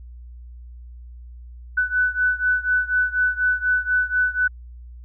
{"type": "beating tone pair", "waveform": "sine", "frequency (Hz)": [1494, 1498.1], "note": ["F#6", "F#6"], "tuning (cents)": [16, 21], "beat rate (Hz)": 4.1, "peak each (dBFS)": [-20, -22], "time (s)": [1.77, 4.48], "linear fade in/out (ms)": 10, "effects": ["added 60 Hz sine -37 dBFS peak until 5.04 s"]}